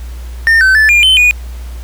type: tone with pitch steps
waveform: triangle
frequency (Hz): 1816 / 1534 / 1746 / 2408 / 3067 / 2459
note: A#6 / G6 / A6 / D7 / G7 / D#7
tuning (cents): -46 / -38 / -14 / +43 / -38 / -21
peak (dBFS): -3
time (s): 0.47-1.31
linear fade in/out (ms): 0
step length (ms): 140
effects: added 60 Hz sine -22 dBFS peak until 1.83 s + pink hiss -39 dBFS RMS until 1.83 s